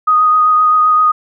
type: tone with vibrato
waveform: sine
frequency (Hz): 1244.5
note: D#6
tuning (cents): 0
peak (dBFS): -7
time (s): 0.07-1.12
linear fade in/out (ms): 10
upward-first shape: triangle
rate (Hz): 7.7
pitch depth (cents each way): 17
effects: none